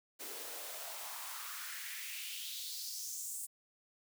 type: noise with high-pass filter sweep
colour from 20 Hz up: white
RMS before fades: -44 dBFS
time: 0.19-3.47 s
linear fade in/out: 20 ms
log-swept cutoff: 340 to 8800 Hz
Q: 3.1
effects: none